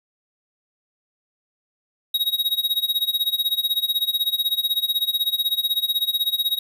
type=tone with tremolo; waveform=square; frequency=3795 Hz; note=A#7; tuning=30 cents sharp; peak=-17 dBFS; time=2.14-6.59 s; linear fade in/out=5 ms; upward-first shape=sine; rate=16 Hz; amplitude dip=90%; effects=none